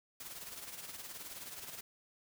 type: noise with tremolo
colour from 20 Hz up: white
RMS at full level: -45 dBFS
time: 0.2-1.81 s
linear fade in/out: 5 ms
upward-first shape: sine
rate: 19 Hz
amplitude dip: 55%
effects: none